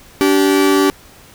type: tone pair together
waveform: 45% pulse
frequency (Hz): 289.1 / 385.9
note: D4 / G4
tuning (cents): -27 / -27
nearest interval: perfect fourth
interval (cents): 500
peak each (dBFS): -13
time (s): 0.21-0.9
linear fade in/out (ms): 0
effects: pink hiss -43 dBFS RMS until 1.34 s